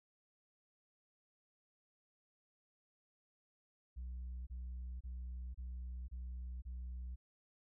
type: tone bursts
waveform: sine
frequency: 62 Hz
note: B1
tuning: 7 cents sharp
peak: -40 dBFS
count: 6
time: 3.96-7.16 s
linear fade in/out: 20 ms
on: 510 ms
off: 28 ms
effects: tanh soft clip ceiling -41 dBFS